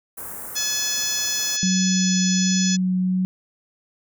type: band-stop noise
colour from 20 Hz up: white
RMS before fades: -34 dBFS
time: 0.17-1.57 s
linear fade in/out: 10 ms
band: 1600 to 8400 Hz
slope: 24 dB/octave
type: harmonic tone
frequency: 854 Hz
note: G#5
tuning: 48 cents sharp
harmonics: 2 / 3 / 4 / 5 / 6 / 7 / 8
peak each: -34 / -36 / -30 / -34 / -28 / -26 / -28 dBFS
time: 0.55-2.77 s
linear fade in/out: 20 ms
type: tone with vibrato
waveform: sine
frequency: 185 Hz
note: F#3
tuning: in tune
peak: -18 dBFS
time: 1.63-3.25 s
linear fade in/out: 0 ms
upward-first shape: triangle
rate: 1.3 Hz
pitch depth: 11 cents each way
effects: none